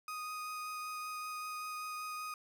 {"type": "tone with vibrato", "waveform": "35% pulse", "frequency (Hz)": 1244.5, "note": "D#6", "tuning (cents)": 0, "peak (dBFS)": -38, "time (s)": [0.08, 2.34], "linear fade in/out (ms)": 2, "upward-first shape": "triangle", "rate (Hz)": 5.2, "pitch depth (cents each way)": 9, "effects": ["11-bit"]}